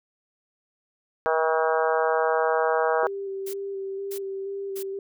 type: harmonic tone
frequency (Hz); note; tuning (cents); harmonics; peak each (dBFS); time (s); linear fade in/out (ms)
160; D#3; +49; 3 / 4 / 5 / 6 / 7 / 8 / 9 / 10; -24 / -26 / -28 / -30 / -31 / -32 / -33 / -34; 1.26-3.07; 0
type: tone with vibrato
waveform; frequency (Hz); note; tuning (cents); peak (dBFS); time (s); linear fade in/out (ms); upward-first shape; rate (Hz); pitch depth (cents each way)
sine; 392; G4; 0; -29; 3.03-4.99; 2; square; 2.1; 15
type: noise bursts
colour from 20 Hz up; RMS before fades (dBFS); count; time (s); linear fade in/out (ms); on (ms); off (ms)
blue; -38; 3; 3.46-4.831; 10; 77; 570
effects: none